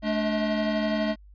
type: tone cluster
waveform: square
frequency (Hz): 216 / 291.3 / 636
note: A3 / D4 / D#5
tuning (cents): -32 / -14 / +38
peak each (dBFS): -27 / -32 / -29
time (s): 0.02-1.16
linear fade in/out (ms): 50
effects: added 50 Hz sine -47 dBFS peak until 1.34 s + resampled to 11025 Hz